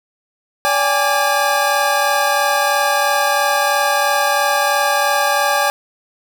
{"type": "tone cluster", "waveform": "square", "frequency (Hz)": [575, 798, 841, 1171, 1624], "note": ["D5", "G5", "G#5", "D6", "G#6"], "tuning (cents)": [-37, 31, 22, -5, -39], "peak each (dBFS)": -21, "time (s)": [0.65, 5.7], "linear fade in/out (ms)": 0, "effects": []}